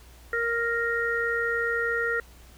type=harmonic tone; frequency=466.2 Hz; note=A#4; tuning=in tune; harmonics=1 / 3 / 4; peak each=-29 / -28 / -28 dBFS; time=0.33-2.2 s; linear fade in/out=2 ms; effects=added 60 Hz sine -49 dBFS peak until 2.57 s + pink hiss -54 dBFS RMS until 2.57 s